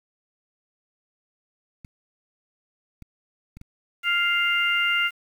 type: clicks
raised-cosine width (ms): 5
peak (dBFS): -30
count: 4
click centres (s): 1.848 / 3.023 / 3.57 / 3.614
type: harmonic tone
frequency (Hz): 698.5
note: F5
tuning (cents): 0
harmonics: 2 / 3 / 4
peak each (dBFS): -24 / -24 / -24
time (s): 4.03-5.11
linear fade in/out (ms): 50
effects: 8-bit